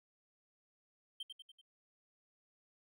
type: tone with echo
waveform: triangle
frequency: 3136 Hz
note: G7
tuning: in tune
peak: -39 dBFS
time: 1.2-1.23 s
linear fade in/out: 5 ms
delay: 96 ms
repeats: 4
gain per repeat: -5 dB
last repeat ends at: 1.614 s
effects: none